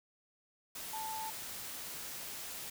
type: tone in noise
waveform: sine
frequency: 880 Hz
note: A5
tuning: in tune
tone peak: -39 dBFS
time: 0.93-1.3 s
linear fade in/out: 5 ms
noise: white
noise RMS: -44 dBFS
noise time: 0.75-2.7 s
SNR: +2 dB
effects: none

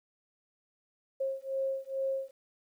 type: beating tone pair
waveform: sine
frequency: 536 / 538.3 Hz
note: C5 / C5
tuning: +42 / +49 cents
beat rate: 2.3 Hz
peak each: -34 / -34 dBFS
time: 1.2-2.31 s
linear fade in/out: 10 ms
effects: 11-bit

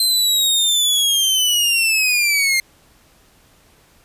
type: linear sweep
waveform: sawtooth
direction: down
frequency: 4121 to 2099 Hz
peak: -11 dBFS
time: 0-2.6 s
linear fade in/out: 2 ms
effects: pink hiss -53 dBFS RMS until 4.04 s + resampled to 32000 Hz

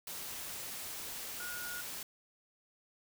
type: tone in noise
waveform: sine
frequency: 1439 Hz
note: F#6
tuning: 49 cents flat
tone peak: -42 dBFS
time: 1.4-1.81 s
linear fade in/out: 2 ms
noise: white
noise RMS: -43 dBFS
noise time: 0.07-2.03 s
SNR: -2 dB
effects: none

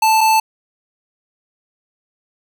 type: tone pair in turn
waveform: square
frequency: 880 / 880 Hz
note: A5 / A5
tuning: 0 / 0 cents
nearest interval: unison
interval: 0 cents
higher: neither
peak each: -11 dBFS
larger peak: neither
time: 0.02-0.21 / 0.21-0.4 s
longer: neither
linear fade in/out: 5 ms
effects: none

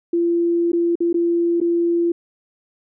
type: tone with dropouts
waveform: sine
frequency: 341.5 Hz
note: F4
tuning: 39 cents flat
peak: -15 dBFS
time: 0.13-2.12 s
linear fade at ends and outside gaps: 5 ms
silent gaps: 0.719-0.731 / 0.955-1.004 / 1.129-1.142 / 1.603-1.613 s
effects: none

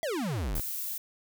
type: exponential sweep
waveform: square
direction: down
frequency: 689 to 31.19 Hz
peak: -30 dBFS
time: 0.03-0.6 s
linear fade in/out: 0 ms
type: noise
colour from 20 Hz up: violet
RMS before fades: -35 dBFS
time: 0.55-0.98 s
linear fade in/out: 5 ms
effects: none

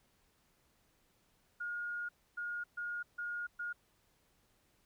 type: tone bursts at uneven times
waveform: sine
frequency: 1429 Hz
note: F6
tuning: 39 cents sharp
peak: -37 dBFS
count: 5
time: 1.6-2.09 / 2.37-2.64 / 2.77-3.03 / 3.18-3.47 / 3.59-3.73 s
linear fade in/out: 10 ms
effects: pink hiss -73 dBFS RMS until 4.85 s

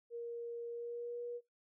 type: tone with pitch glide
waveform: sine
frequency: 470.2 to 479.8 Hz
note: A#4 to A#4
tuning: +15 to +50 cents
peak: -40 dBFS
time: 0.1-1.41 s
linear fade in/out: 50 ms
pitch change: +35 cents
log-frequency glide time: 0.69-1.22 s
effects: noise-tail reverb RT60 0.2 s tail -21 dB re dry

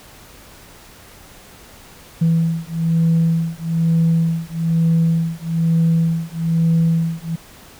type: beating tone pair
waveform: sine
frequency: 164.3 / 165.4 Hz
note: E3 / E3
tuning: -5 / +6 cents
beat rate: 1.1 Hz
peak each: -16 dBFS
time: 2.21-7.36 s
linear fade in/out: 10 ms
effects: tanh soft clip ceiling -9 dBFS + pink hiss -43 dBFS RMS until 7.79 s

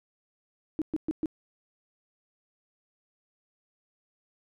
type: tone bursts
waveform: sine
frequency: 313.1 Hz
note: D#4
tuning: 11 cents sharp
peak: -25 dBFS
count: 4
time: 0.79-1.258 s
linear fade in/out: 0 ms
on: 27 ms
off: 120 ms
effects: none

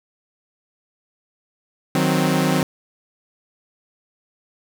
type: chord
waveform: sawtooth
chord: C diminished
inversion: first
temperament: equal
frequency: 155.56 / 185 / 261.6 Hz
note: Eb3 / Gb3 / C4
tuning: 0 / 0 / 0 cents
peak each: -17 dBFS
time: 1.95-2.63 s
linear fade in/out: 2 ms
effects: none

